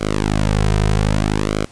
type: tone with flanger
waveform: sawtooth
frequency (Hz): 52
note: G#1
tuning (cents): +3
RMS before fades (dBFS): -17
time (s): 0-1.66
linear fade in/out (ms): 20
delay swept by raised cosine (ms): 1.1 to 3.6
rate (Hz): 0.63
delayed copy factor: -1
effects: pink hiss -46 dBFS RMS until 1.71 s + resampled to 22050 Hz